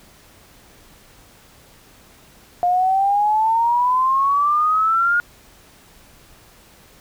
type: exponential sweep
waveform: sine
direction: up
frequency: 704 to 1435 Hz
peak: -14 dBFS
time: 2.63-5.2 s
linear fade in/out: 0 ms
effects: pink hiss -49 dBFS RMS until 7 s